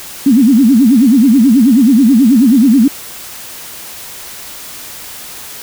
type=tone with vibrato; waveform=sine; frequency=246.9 Hz; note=B3; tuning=in tune; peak=-4 dBFS; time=0.26-2.88 s; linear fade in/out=5 ms; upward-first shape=sine; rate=9.3 Hz; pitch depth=260 cents each way; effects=white hiss -29 dBFS RMS until 5.62 s